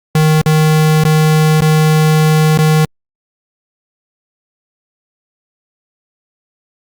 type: tone with dropouts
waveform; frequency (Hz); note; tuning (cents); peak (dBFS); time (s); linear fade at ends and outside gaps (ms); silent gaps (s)
square; 155.56; D#3; 0; -8; 0.15-2.85; 2; 0.415-0.46 / 1.038-1.05 / 1.607-1.619 / 2.576-2.587
effects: Opus 48 kbps